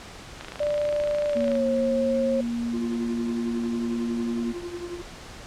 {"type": "click train", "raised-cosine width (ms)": 0.3, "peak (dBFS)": -20, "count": 32, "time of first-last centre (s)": [0.41, 1.554], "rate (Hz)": 27.1}
{"type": "tone with pitch glide", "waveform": "sine", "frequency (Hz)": [590, 537.9], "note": ["D5", "C5"], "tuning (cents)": [8, 48], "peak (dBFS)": -22, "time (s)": [0.6, 2.41], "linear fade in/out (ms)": 5, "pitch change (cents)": -160, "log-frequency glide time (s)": [1.28, 1.66]}
{"type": "tone", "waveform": "sine", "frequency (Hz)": 235.5, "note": "A#3", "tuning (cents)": 18, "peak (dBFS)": -25, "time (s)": [1.35, 4.53], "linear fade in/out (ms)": 20}
{"type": "tone with tremolo", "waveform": "triangle", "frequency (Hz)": 349.2, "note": "F4", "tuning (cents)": 0, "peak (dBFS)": -27, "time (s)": [2.73, 5.02], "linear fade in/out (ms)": 10, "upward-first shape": "triangle", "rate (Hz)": 11, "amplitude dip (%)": 75}
{"effects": ["pink hiss -42 dBFS RMS until 5.46 s", "low-pass 7000 Hz 12 dB/octave"]}